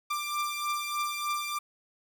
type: beating tone pair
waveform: sawtooth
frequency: 1183 / 1186.3 Hz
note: D6 / D6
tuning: +12 / +17 cents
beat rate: 3.3 Hz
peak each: -28 / -31 dBFS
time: 0.1-1.59 s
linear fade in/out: 10 ms
effects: 10-bit